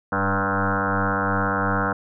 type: tone with frequency modulation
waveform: sine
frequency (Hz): 779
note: G5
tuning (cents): -11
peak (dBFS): -19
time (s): 0.12-1.93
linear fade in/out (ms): 5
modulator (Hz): 97.2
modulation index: 7.7
effects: none